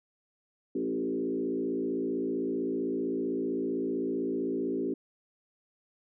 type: tone with frequency modulation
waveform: sine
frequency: 329.6 Hz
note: E4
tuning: in tune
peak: -28 dBFS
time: 0.75-4.94 s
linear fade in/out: 5 ms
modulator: 55.6 Hz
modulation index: 1.7
effects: none